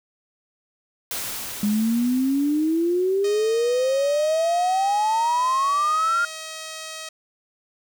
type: noise with exponential decay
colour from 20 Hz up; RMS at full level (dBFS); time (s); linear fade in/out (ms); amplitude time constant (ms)
white; -28; 1.11-4.75; 1; 790
type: exponential sweep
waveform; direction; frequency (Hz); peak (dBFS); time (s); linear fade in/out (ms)
sine; up; 204.3 to 1416; -18; 1.63-6.25; 2
type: tone with pitch glide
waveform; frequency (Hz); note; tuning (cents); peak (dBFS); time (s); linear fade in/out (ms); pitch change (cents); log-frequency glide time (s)
5% pulse; 622.3 to 635.4; D#5 to D#5; 0 to +36; -21; 3.24-7.09; 5; +36; 3.62-4.65
effects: none